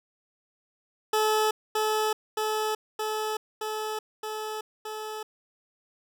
20% pulse tone with echo, 431.5 Hz, A4, 34 cents flat, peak -17 dBFS, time 1.13-1.51 s, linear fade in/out 5 ms, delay 620 ms, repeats 6, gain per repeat -2 dB, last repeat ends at 5.23 s, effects none

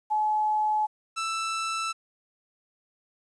sine / sawtooth tone pair in turn, 854 / 1324.4 Hz, G#5 / E6, +48 / +8 cents, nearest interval minor sixth, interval 760 cents, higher second, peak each -22 / -24 dBFS, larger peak first, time 0.1-0.87 / 1.16-1.93 s, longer neither, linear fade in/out 20 ms, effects resampled to 22050 Hz + 10-bit

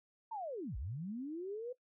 sine linear two-way sweep, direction down then up, 932.3 to 47.86 to 507 Hz, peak -39 dBFS, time 0.31-1.73 s, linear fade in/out 10 ms, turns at 0.77 s, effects noise-tail reverb RT60 0.1 s tail -18 dB re dry

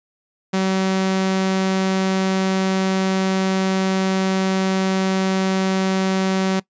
sawtooth tone, 190 Hz, F#3, 46 cents sharp, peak -13 dBFS, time 0.53-6.6 s, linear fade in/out 10 ms, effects noise-tail reverb RT60 0.1 s tail -21 dB re dry + resampled to 16000 Hz

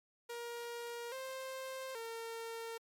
sawtooth tone with pitch steps, 472.7 / 526 / 457.2 Hz, A#4 / C5 / A#4, +24 / +9 / -34 cents, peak -38 dBFS, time 0.29-2.78 s, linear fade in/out 10 ms, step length 830 ms, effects MP3 64 kbps

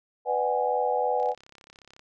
sine chord, G# half-diminished seventh, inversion first, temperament just, 498.4 / 598 / 747.5 / 830.6 Hz, B4 / D5 / F#5 / G#5, +16 / +31 / +17 / 0 cents, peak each -27 / -31 / -28 / -28 dBFS, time 0.25-1.35 s, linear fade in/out 50 ms
click train, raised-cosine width 0.2 ms, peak -33 dBFS, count 28, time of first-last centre 1.2-1.994 s, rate 34 Hz
effects none

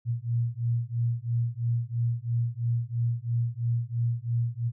sine beating tone pair, 116.54 / 119.54 Hz, A#2 / A#2, 0 / +44 cents, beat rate 3 Hz, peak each -28 dBFS, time 0.05-4.72 s, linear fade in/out 50 ms, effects none

